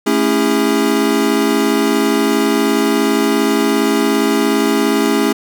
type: chord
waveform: square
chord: A major seventh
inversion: none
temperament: equal with one note detuned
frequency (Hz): 220 / 277.2 / 329.6 / 407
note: A3 / C#4 / E4 / G#4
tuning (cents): 0 / 0 / 0 / -35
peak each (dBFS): -19 / -17 / -20 / -18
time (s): 0.06-5.33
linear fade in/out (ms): 10
effects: none